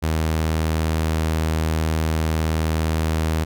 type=tone; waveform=sawtooth; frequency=79.5 Hz; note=D#2; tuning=38 cents sharp; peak=-15 dBFS; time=0.02-3.45 s; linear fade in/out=20 ms; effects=none